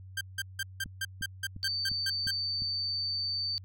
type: tone bursts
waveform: sawtooth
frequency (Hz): 1576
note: G6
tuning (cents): +9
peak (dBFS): -27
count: 11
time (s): 0.17-2.31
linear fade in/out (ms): 5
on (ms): 40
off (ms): 170
type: click train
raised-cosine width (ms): 5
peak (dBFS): -30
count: 6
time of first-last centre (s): 0.86-2.621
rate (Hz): 2.84
type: tone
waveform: sine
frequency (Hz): 4571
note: D8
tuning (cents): -48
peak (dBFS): -30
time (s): 1.63-3.58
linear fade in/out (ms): 0
effects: added 94 Hz sine -45 dBFS peak until 3.64 s